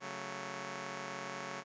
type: chord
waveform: 5% pulse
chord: F# minor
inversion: second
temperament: just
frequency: 138.75 / 185 / 222 Hz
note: C#3 / F#3 / A3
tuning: +2 / 0 / +16 cents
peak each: -35 / -34 / -35 dBFS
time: 0-1.64 s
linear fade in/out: 50 ms
effects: resampled to 16000 Hz